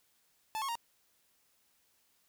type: tone with pitch steps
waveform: 45% pulse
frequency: 874 / 1091 / 933 Hz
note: A5 / C#6 / A#5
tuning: -12 / -28 / +1 cents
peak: -34 dBFS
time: 0.55-0.754 s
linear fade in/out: 0 ms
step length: 68 ms
effects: white hiss -72 dBFS RMS until 2.28 s